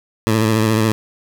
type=tone with vibrato; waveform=15% pulse; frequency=110 Hz; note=A2; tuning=in tune; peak=-7 dBFS; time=0.27-0.92 s; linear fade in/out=0 ms; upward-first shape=sine; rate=14 Hz; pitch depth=46 cents each way; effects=none